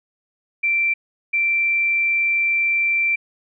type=tone pair in turn; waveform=sine; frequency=2349 / 2349 Hz; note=D7 / D7; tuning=0 / 0 cents; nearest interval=unison; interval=0 cents; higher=neither; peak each=-16 dBFS; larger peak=neither; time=0.63-0.94 / 1.33-3.16 s; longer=second; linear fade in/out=10 ms; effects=none